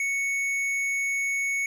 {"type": "tone with tanh clipping", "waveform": "triangle", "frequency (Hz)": 2217, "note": "C#7", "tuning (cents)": 0, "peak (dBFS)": -26, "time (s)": [0, 1.66], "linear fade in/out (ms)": 2, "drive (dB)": 14, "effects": []}